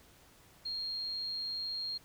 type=tone; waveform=sine; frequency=4234 Hz; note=C8; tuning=20 cents sharp; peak=-35 dBFS; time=0.65-1.98 s; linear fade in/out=10 ms; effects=pink hiss -61 dBFS RMS until 2.04 s